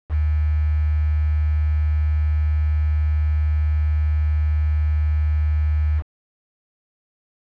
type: tone with quantisation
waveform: sine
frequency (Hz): 76.1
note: D#2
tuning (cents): -38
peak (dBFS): -16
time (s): 0.09-6.03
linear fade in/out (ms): 50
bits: 6
effects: low-pass 2000 Hz 12 dB/octave